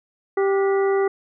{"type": "harmonic tone with a mistuned harmonic", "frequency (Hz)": 392, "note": "G4", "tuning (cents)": 0, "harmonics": [1, 2, 3, 4, 5], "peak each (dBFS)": [-17, -28, -31, -35, -33], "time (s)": [0.37, 1.08], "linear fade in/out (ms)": 5, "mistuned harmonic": 4, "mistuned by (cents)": -140, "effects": []}